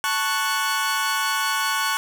sawtooth chord, F# minor, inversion first, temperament equal, 880 / 1108.7 / 1480 Hz, A5 / C#6 / F#6, 0 / 0 / 0 cents, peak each -24 / -21 / -21 dBFS, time 0.04-1.97 s, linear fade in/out 0 ms, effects none

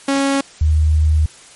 sawtooth / sine tone pair in turn, 275.5 / 77.31 Hz, C#4 / D#2, -11 / -11 cents, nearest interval octave + minor seventh, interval 2200 cents, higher first, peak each -10 dBFS, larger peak neither, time 0.08-0.41 / 0.61-1.26 s, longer second, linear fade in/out 5 ms, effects white hiss -42 dBFS RMS until 1.55 s + MP3 48 kbps

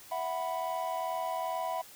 triangle chord, E suspended second, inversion none, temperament just, 659.3 / 741.7 / 988.9 Hz, E5 / F#5 / B5, 0 / +4 / +2 cents, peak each -34 dBFS, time 0.11-1.82 s, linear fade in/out 10 ms, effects white hiss -52 dBFS RMS until 1.95 s

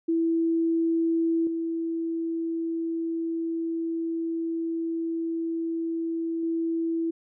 sine tone with level steps, 330 Hz, E4, 2 cents sharp, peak -21 / -26 / -24 dBFS, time 0.08-7.11 s, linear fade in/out 10 ms, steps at 1.47 / 6.43 s, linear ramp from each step 2 ms, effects none

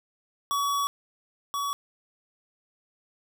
square tone pair in turn, 1131 / 1131 Hz, C#6 / C#6, +34 / +34 cents, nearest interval unison, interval 0 cents, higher neither, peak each -25 / -28 dBFS, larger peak first, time 0.51-0.87 / 1.54-1.73 s, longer first, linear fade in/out 0 ms, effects none

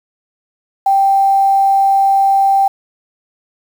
sine tone with quantisation, 784 Hz, G5, in tune, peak -8 dBFS, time 0.86-2.68 s, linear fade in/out 5 ms, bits 6, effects none

